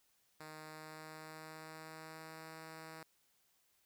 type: tone with pitch glide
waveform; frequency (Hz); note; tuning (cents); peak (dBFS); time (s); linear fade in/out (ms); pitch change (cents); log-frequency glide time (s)
5% pulse; 155.56 to 159.93; D#3 to D#3; 0 to +48; -38; 0.4-3.03; 2; +48; 0.61-2.52
effects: white hiss -75 dBFS RMS until 3.85 s